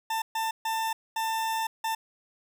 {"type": "tone bursts at uneven times", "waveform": "40% pulse", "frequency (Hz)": 893, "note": "A5", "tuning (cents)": 25, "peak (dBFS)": -26, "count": 5, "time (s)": [[0.1, 0.22], [0.35, 0.51], [0.65, 0.93], [1.16, 1.67], [1.84, 1.95]], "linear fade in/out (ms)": 5, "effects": []}